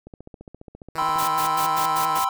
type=click train; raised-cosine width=2 ms; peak=-27 dBFS; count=18; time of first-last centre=0.07-1.226 s; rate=14.7 Hz
type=tone with vibrato; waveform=5% pulse; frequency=158.6 Hz; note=D#3; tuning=33 cents sharp; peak=-20 dBFS; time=0.95-2.19 s; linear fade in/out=2 ms; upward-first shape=sine; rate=10 Hz; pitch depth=45 cents each way
type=chord; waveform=triangle; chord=C major seventh; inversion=second; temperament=equal; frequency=784 / 987.8 / 1046.5 / 1318.5 Hz; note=G5 / B5 / C6 / E6; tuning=0 / 0 / 0 / 0 cents; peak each=-24 dBFS; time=0.98-2.29 s; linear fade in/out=2 ms
type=noise bursts; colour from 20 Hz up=white; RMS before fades=-30 dBFS; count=6; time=1.18-2.25 s; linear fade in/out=10 ms; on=100 ms; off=94 ms
effects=none